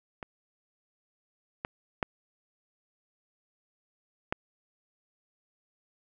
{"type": "clicks", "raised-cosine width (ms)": 0.5, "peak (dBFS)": [-23, -17, -12, -13], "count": 4, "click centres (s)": [0.228, 1.649, 2.028, 4.325], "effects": []}